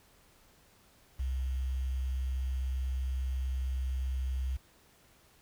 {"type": "tone with quantisation", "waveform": "sine", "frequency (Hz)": 64.9, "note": "C2", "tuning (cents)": -13, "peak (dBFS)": -30, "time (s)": [1.19, 4.57], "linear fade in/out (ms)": 10, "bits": 9, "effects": ["pink hiss -63 dBFS RMS until 5.41 s"]}